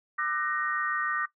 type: tone cluster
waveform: sine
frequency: 1193 / 1320 / 1505 / 1868 Hz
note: D6 / E6 / F#6 / A#6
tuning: +27 / +2 / +29 / +3 cents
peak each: -30 / -38 / -33 / -32 dBFS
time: 0.18-1.26 s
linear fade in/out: 10 ms
effects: noise-tail reverb RT60 0.1 s tail -17 dB re dry